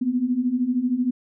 sine beating tone pair, 240 / 253 Hz, B3 / B3, -49 / +42 cents, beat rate 13 Hz, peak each -25 / -21 dBFS, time 0.01-1.11 s, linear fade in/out 10 ms, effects none

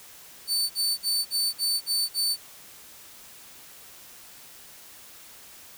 sawtooth tone bursts, 4526 Hz, C#8, 35 cents sharp, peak -20 dBFS, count 7, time 0.47-2.368 s, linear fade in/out 50 ms, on 230 ms, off 48 ms, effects white hiss -48 dBFS RMS until 5.77 s

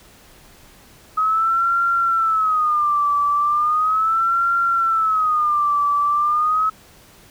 sine tone with vibrato, 1263 Hz, D#6, 26 cents sharp, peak -15 dBFS, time 1.17-6.7 s, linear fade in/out 10 ms, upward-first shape sine, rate 0.37 Hz, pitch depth 150 cents each way, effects pink hiss -48 dBFS RMS until 7.3 s

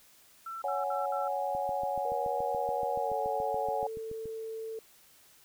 sine tone bursts, 1340 Hz, E6, 28 cents sharp, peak -37 dBFS, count 4, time 0.46-1.28 s, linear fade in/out 5 ms, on 160 ms, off 60 ms
sine chord, C# suspended fourth, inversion none, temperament equal with one note detuned, 558.2 / 740 / 830.6 Hz, C#5 / F#5 / G#5, +12 / 0 / 0 cents, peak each -34 dBFS, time 0.64-3.87 s, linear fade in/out 2 ms
click train, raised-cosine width 3 ms, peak -33 dBFS, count 20, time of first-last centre 1.55-4.257 s, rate 7.02 Hz
sine tone with pitch glide, 480.5 to 445.7 Hz, B4 to A4, -48 to +22 cents, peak -36 dBFS, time 2.05-4.79 s, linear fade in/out 2 ms, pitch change -130 cents, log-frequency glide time 2.98-3.14 s
effects white hiss -60 dBFS RMS until 5.44 s

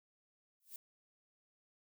violet noise with exponential growth, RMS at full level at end -44 dBFS, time 0.6-0.76 s, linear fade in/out 2 ms, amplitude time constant 33 ms, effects none

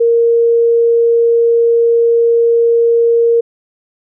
sine tone, 465.7 Hz, A#4, 2 cents flat, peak -7 dBFS, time 0-3.41 s, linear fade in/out 10 ms, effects none

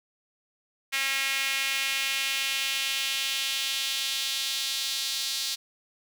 sawtooth tone with high-pass filter sweep, 271.3 Hz, C#4, 37 cents flat, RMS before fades -29 dBFS, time 0.92-5.56 s, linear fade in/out 20 ms, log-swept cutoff 2200 to 4100 Hz, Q 2.2, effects none

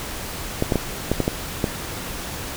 clicks, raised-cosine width 2 ms, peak -5 dBFS, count 7, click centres 0.624 / 0.722 / 0.757 / 1.116 / 1.203 / 1.279 / 1.642 s, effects pink hiss -31 dBFS RMS until 2.56 s

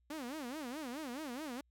sawtooth tone with vibrato, 275 Hz, C#4, 14 cents flat, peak -37 dBFS, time 0.1-1.61 s, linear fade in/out 5 ms, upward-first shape sine, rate 4.7 Hz, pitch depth 260 cents each way, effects added 60 Hz sine -70 dBFS peak until 1.7 s

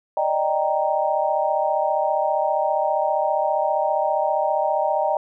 sine chord, Eb major seventh, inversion third, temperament equal, 587.3 / 622.3 / 784 / 932.3 Hz, D5 / Eb5 / G5 / Bb5, 0 / 0 / 0 / 0 cents, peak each -25 / -23 / -23 / -25 dBFS, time 0.17-5.17 s, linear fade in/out 2 ms, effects none

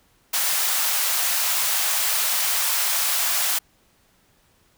white high-pass noise, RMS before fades -22 dBFS, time 0.33-3.59 s, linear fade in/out 10 ms, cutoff 650 Hz, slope 24 dB/octave, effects pink hiss -61 dBFS RMS until 4.77 s

